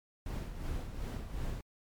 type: noise with tremolo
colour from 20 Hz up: brown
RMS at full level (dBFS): -36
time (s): 0.26-1.61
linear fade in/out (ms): 2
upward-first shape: sine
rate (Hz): 2.7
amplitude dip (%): 55
effects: MP3 96 kbps